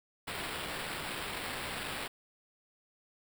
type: noise with sample-and-hold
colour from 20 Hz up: violet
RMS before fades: -39 dBFS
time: 0.27-2.08 s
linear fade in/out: 10 ms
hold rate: 6300 Hz
effects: none